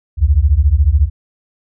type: beating tone pair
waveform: sine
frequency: 65.7 / 79.7 Hz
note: C2 / D#2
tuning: +8 / +42 cents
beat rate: 14 Hz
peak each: -11 dBFS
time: 0.17-1.1 s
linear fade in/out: 50 ms
effects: none